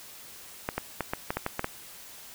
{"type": "clicks", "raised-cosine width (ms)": 0.5, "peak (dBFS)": -13, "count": 9, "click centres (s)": [0.689, 0.78, 1.007, 1.135, 1.305, 1.37, 1.464, 1.594, 1.644], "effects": ["white hiss -47 dBFS RMS until 2.34 s"]}